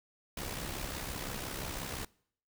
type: noise with amplitude modulation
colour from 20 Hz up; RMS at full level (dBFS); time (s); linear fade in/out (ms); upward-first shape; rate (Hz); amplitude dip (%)
pink; -37; 0.37-2.05; 5; sine; 65.8; 55
effects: noise-tail reverb RT60 0.6 s tail -24 dB re dry